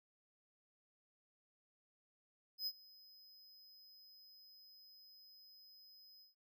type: tone with ADSR envelope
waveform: square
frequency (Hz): 5050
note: D#8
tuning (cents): +25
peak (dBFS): -37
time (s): 2.58-6.35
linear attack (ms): 87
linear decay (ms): 52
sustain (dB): -23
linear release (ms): 140
effects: none